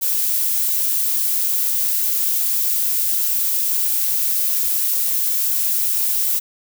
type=noise; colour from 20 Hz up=violet; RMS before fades=-19 dBFS; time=0.01-6.4 s; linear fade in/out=20 ms; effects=none